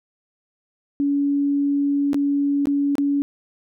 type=tone with dropouts; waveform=sine; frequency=283.4 Hz; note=C#4; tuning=38 cents sharp; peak=-17 dBFS; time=1-3.22 s; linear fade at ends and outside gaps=0 ms; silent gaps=2.132-2.144 / 2.656-2.671 / 2.954-2.982 s; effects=none